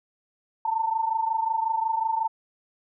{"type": "tone pair together", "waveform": "sine", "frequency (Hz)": [889.5, 915], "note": ["A5", "A#5"], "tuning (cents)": [19, -32], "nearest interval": "unison", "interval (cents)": 49, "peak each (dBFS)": [-24, -28], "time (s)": [0.65, 2.28], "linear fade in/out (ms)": 5, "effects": []}